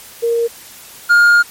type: tone pair in turn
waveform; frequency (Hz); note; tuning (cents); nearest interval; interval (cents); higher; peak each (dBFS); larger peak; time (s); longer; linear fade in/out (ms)
sine / triangle; 466.2 / 1416.9; A#4 / F6; 0 / +25; octave + perfect fifth; 1925; second; -12 / -4; second; 0.22-0.48 / 1.09-1.43; second; 20
effects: white hiss -37 dBFS RMS until 1.5 s + MP3 64 kbps